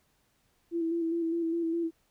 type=tone with vibrato; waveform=sine; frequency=333 Hz; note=E4; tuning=18 cents sharp; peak=-27 dBFS; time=0.71-1.91 s; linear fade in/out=50 ms; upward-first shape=square; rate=4.9 Hz; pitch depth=27 cents each way; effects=pink hiss -71 dBFS RMS until 2.1 s